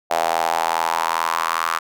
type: tone with high-pass filter sweep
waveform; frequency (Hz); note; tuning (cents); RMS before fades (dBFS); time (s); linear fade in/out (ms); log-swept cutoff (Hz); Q
square; 41.23; E1; +1; -21; 0.1-1.79; 10; 700 to 1200; 4.4
effects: none